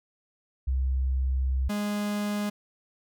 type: tone pair in turn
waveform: sine / 45% pulse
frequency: 65.41 / 206.9 Hz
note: C2 / G#3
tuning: 0 / -6 cents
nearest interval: octave + minor sixth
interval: 1994 cents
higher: second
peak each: -23 / -27 dBFS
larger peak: first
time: 0.67-1.69 / 1.69-2.5 s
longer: first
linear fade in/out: 10 ms
effects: none